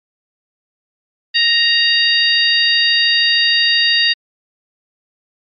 harmonic tone, 933 Hz, A#5, 1 cent sharp, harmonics 2 / 3 / 4 / 5, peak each -16 / -16 / -16 / -16 dBFS, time 1.34-4.14 s, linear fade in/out 20 ms, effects MP3 64 kbps

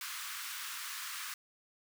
pink high-pass noise, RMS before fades -42 dBFS, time 0.01-1.34 s, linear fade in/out 2 ms, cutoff 1100 Hz, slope 48 dB/octave, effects none

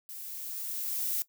violet noise with level ramp, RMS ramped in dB -43 to -30 dBFS, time 0.09-1.22 s, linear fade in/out 0 ms, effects noise-tail reverb RT60 0.1 s tail -17 dB re dry

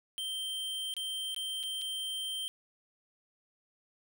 square tone with dropouts, 3136 Hz, G7, in tune, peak -35 dBFS, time 0.18-2.48 s, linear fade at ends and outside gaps 0 ms, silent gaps 0.939-0.966 / 1.346-1.363 / 1.63-1.635 / 1.814-1.818 s, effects none

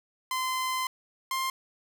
sawtooth tone pair in turn, 1032 / 1054.3 Hz, C6 / C6, -24 / +13 cents, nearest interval unison, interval 37 cents, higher second, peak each -24 dBFS, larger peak neither, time 0.31-0.87 / 1.31-1.5 s, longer first, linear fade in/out 2 ms, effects none

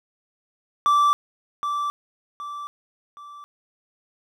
triangle tone with echo, 1166 Hz, D6, 13 cents flat, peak -13 dBFS, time 0.86-1.13 s, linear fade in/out 0 ms, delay 770 ms, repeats 3, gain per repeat -8 dB, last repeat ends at 3.44 s, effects none

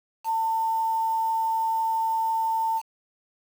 sine tone with quantisation, 897 Hz, A5, 33 cents sharp, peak -22 dBFS, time 0.24-2.82 s, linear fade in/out 50 ms, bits 7, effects none

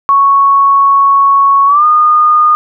sine tone with pitch glide, 1108.7 to 1223.1 Hz, C#6 to D#6, 0 to -30 cents, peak -4 dBFS, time 0.09-2.55 s, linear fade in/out 0 ms, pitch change +170 cents, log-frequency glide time 1.66-1.85 s, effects none

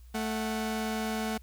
sawtooth tone pair together, 219.6 / 738.6 Hz, A3 / F#5, -3 / -3 cents, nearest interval octave + major sixth, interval 2100 cents, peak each -27 / -33 dBFS, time 0.14-1.38 s, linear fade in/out 10 ms, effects added 60 Hz sine -48 dBFS peak until 1.42 s + white hiss -66 dBFS RMS until 1.42 s

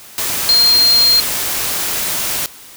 sine tone in noise, 4200 Hz, C8, 6 cents sharp, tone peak -8 dBFS, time 0.49-1.2 s, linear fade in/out 0 ms, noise white, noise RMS -19 dBFS, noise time 0.18-2.46 s, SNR +8 dB, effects white hiss -38 dBFS RMS until 2.76 s

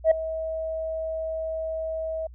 sine tone with ADSR envelope, 642 Hz, E5, 46 cents flat, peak -10 dBFS, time 0.04-2.27 s, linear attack 72 ms, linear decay 5 ms, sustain -17 dB, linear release 5 ms, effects tanh soft clip ceiling -11 dBFS + added 60 Hz sine -42 dBFS peak until 2.34 s

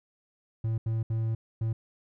triangle tone bursts at uneven times, 112.2 Hz, A2, 34 cents sharp, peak -24 dBFS, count 4, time 0.64-0.78 / 0.86-1.03 / 1.1-1.35 / 1.61-1.73 s, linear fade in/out 5 ms, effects none

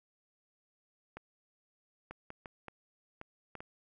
clicks, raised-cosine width 0.5 ms, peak -29 dBFS, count 8, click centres 1.17 / 2.11 / 2.304 / 2.458 / 2.683 / 3.214 / 3.553 / 3.605 s, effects none

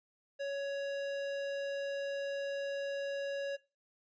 sine tone with hard clipping, 558 Hz, C#5, 11 cents sharp, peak -37 dBFS, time 0.39-3.57 s, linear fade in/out 20 ms, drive 15 dB, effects noise-tail reverb RT60 0.3 s tail -21 dB re dry + resampled to 16000 Hz

